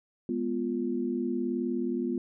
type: chord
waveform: sine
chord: F diminished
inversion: first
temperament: equal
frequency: 207.7 / 246.9 / 349.2 Hz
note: Ab3 / Cb4 / F4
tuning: 0 / 0 / 0 cents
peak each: -35 / -30 / -32 dBFS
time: 0.29-2.18 s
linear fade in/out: 2 ms
effects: none